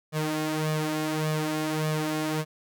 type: tone with flanger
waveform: sawtooth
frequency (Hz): 154.9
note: D#3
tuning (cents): -7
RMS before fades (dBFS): -28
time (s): 0.12-2.45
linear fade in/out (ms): 50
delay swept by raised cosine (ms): 1.7 to 3.7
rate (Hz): 1.7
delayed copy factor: +0.7
effects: none

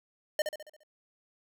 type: tone with echo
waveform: square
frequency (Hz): 608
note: D#5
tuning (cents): -40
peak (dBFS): -25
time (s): 0.39-0.42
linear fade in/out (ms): 2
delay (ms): 69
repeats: 6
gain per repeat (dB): -6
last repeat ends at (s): 0.834
effects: none

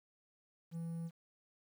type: tone with quantisation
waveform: triangle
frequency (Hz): 166.4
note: E3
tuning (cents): +17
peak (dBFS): -37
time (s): 0.71-1.11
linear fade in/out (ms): 50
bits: 11
effects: none

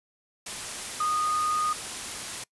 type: tone in noise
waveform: sine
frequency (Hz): 1233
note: D#6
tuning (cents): -16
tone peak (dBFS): -24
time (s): 1-1.73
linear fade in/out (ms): 5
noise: white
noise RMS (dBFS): -35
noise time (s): 0.46-2.44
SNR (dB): +8
effects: noise-tail reverb RT60 0.1 s tail -24 dB re dry + resampled to 24000 Hz

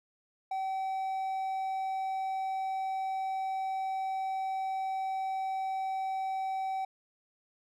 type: tone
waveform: triangle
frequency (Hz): 766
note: G5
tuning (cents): -40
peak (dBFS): -29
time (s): 0.51-6.85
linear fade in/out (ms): 5
effects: none

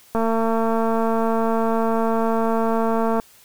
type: click train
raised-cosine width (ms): 1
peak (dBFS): -9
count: 690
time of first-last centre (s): 0.15-3.199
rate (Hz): 226
effects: white hiss -51 dBFS RMS until 3.44 s

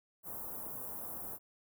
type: band-stop noise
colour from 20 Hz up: white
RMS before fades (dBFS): -43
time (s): 0.23-1.39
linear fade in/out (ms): 50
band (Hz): 1100 to 12000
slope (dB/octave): 24
effects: none

